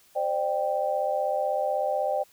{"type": "chord", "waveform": "sine", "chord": "C suspended second", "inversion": "none", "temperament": "equal with one note detuned", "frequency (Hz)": [523.3, 599.3, 784], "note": ["C5", "D5", "G5"], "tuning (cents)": [0, 35, 0], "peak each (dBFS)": [-30, -27, -28], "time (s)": [0.15, 2.24], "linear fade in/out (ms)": 20, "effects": ["white hiss -59 dBFS RMS until 2.32 s"]}